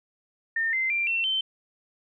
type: tone with pitch steps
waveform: sine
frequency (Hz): 1816 / 2074 / 2369 / 2705 / 3090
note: A#6 / C7 / D7 / E7 / G7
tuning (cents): -46 / -16 / +14 / +44 / -26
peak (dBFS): -23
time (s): 0.56-1.41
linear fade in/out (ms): 5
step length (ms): 170
effects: none